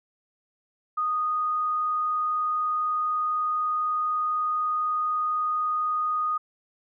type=tone; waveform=sine; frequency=1238 Hz; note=D#6; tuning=9 cents flat; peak=-23 dBFS; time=0.97-6.38 s; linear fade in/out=10 ms; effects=none